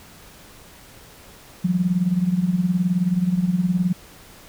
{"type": "tone with tremolo", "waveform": "sine", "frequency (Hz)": 179.8, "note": "F#3", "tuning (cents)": -49, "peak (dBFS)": -14, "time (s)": [1.64, 3.93], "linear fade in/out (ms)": 10, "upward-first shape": "sine", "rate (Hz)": 19, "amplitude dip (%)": 75, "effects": ["pink hiss -46 dBFS RMS until 4.48 s"]}